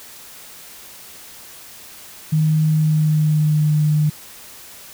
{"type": "tone with pitch glide", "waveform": "sine", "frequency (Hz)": [155.56, 151.48], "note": ["D#3", "D#3"], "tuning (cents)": [0, -46], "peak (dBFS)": -13, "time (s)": [2.32, 4.1], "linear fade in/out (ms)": 10, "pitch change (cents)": -46, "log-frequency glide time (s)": [2.71, 3.69], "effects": ["white hiss -40 dBFS RMS until 4.93 s"]}